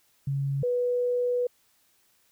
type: tone pair in turn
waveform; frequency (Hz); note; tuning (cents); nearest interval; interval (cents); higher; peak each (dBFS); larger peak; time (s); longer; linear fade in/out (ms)
sine; 138.59 / 491; C#3 / B4; 0 / -10; octave + minor seventh; 2190; second; -25 / -23; second; 0.27-0.63 / 0.63-1.47; second; 5
effects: white hiss -66 dBFS RMS until 2.31 s